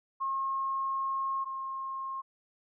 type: tone pair in turn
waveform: sine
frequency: 1078 / 1070.6 Hz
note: C#6 / C6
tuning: -49 / +39 cents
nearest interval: unison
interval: 12 cents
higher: first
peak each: -29 / -34 dBFS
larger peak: first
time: 0.2-1.45 / 1.45-2.22 s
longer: first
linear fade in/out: 20 ms
effects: none